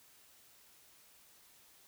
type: silence
effects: white hiss -63 dBFS RMS until 1.87 s